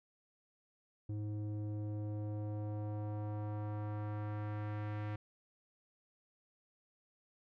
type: tone with low-pass filter sweep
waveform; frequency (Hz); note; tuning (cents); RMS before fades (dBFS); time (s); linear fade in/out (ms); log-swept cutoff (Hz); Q
square; 105.2; G#2; +23; -40; 1.09-5.16; 5; 300 to 2100; 1.2
effects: none